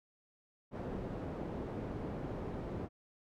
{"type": "low-pass noise", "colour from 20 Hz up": "white", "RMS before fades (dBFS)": -41, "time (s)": [0.71, 2.89], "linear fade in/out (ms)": 50, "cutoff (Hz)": 420, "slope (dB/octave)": 12, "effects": []}